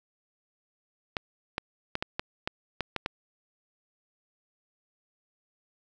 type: clicks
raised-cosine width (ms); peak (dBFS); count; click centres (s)
0.3; -13; 9; 1.168 / 1.581 / 1.954 / 2.025 / 2.195 / 2.475 / 2.807 / 2.963 / 3.061
effects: none